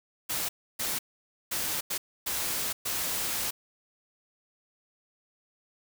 white noise bursts at uneven times, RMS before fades -31 dBFS, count 6, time 0.29-0.49 / 0.79-0.99 / 1.51-1.81 / 1.9-1.98 / 2.26-2.73 / 2.85-3.51 s, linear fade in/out 10 ms, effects none

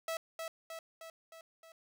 sawtooth tone with echo, 653 Hz, E5, 17 cents flat, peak -31 dBFS, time 0.08-0.17 s, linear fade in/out 2 ms, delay 310 ms, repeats 5, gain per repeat -4 dB, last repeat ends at 1.72 s, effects none

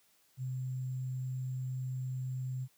sine tone with sample-and-hold, 129.2 Hz, C3, 21 cents flat, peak -34 dBFS, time 0.37-2.68 s, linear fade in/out 50 ms, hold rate 7350 Hz, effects white hiss -69 dBFS RMS until 2.77 s + high-pass 60 Hz 12 dB/octave

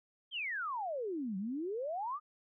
sine exponential two-way sweep, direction down then up, 3290 to 183.4 to 1260 Hz, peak -35 dBFS, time 0.31-2.2 s, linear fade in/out 50 ms, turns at 1.37 s, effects none

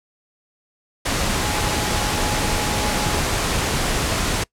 sine tone in noise, 840 Hz, G#5, 19 cents sharp, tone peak -29 dBFS, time 1.43-3.2 s, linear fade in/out 10 ms, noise pink, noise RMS -21 dBFS, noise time 1.05-4.44 s, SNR -11 dB, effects noise-tail reverb RT60 0.1 s tail -24 dB re dry + low-pass 10000 Hz 12 dB/octave

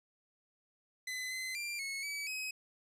sawtooth tone with pitch steps, 2020 / 2048 / 2374 / 2190 / 2288 / 2538 Hz, B6 / C7 / D7 / C#7 / D7 / D#7, +39 / -38 / +18 / -22 / -46 / +34 cents, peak -34 dBFS, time 1.07-2.51 s, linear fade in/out 5 ms, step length 240 ms, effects low-pass 12000 Hz 12 dB/octave

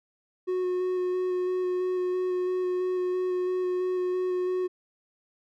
triangle tone with vibrato, 365.2 Hz, F#4, 23 cents flat, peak -23 dBFS, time 0.47-4.68 s, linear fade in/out 20 ms, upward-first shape square, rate 3 Hz, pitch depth 10 cents each way, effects none

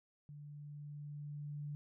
sine tone with level ramp, 146.6 Hz, D3, 3 cents flat, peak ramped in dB -49 to -40 dBFS, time 0.29-1.75 s, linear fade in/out 0 ms, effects none

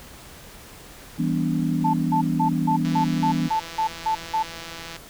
sine chord, E minor seventh, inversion none, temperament equal with one note detuned, 164.81 / 196 / 246.9 / 289.5 Hz, E3 / G3 / B3 / D4, 0 / 0 / 0 / -25 cents, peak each -24 / -29 / -25 / -27 dBFS, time 1.18-3.49 s, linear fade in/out 20 ms
sine tone bursts, 880 Hz, A5, in tune, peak -19 dBFS, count 10, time 1.84-4.43 s, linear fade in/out 10 ms, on 97 ms, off 180 ms
click train, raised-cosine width 0.2 ms, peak -19 dBFS, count 352, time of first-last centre 2.85-4.964 s, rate 166 Hz
effects pink hiss -44 dBFS RMS until 5.09 s

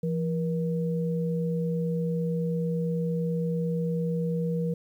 sine tone pair together, 168.64 / 477 Hz, E3 / A#4, +40 / +40 cents, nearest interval octave + tritone, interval 1800 cents, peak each -26 / -31 dBFS, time 0.03-4.74 s, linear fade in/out 5 ms, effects 10-bit

